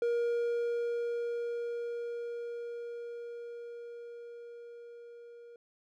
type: tone with level ramp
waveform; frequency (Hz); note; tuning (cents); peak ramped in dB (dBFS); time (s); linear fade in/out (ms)
triangle; 472.8; A#4; +24; -25 to -47; 0.02-5.56; 2
effects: none